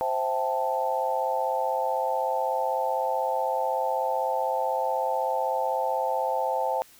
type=chord; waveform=sine; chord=A minor seventh; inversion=first; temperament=equal; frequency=523.3 / 659.3 / 784 / 880 Hz; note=C5 / E5 / G5 / A5; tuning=0 / 0 / 0 / 0 cents; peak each=-29 / -31 / -30 / -28 dBFS; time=0.01-6.82 s; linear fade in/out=0 ms; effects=white hiss -54 dBFS RMS until 6.99 s